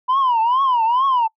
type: tone with vibrato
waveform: sine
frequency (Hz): 987.8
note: B5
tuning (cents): 0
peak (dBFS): -12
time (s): 0.08-1.28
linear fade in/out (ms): 20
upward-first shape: triangle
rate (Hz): 2.3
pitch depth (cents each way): 210
effects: noise-tail reverb RT60 0.1 s tail -23 dB re dry + tanh soft clip ceiling -12 dBFS